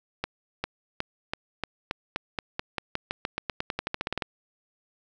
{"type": "accelerating click train", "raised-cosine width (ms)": 0.3, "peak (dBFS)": -12, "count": 25, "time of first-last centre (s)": [0.24, 4.222], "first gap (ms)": 400, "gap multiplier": 0.91, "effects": []}